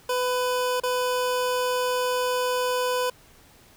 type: tone with dropouts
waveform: 25% pulse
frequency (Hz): 500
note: B4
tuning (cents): +21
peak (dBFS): -19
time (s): 0.09-3.1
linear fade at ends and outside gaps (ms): 5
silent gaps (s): 0.801-0.834
effects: pink hiss -54 dBFS RMS until 3.76 s